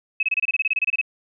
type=tone bursts; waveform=sine; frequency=2568 Hz; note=E7; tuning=46 cents flat; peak=-17 dBFS; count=15; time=0.2-1.014 s; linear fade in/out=5 ms; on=30 ms; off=26 ms; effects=none